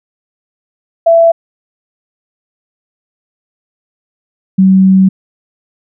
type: tone pair in turn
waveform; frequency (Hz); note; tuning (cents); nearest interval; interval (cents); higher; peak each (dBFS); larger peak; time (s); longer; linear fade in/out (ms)
sine; 667 / 190; E5 / F#3; +20 / +46; octave + minor seventh; 2174; first; -3; neither; 1.06-1.32 / 4.58-5.09; second; 10
effects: none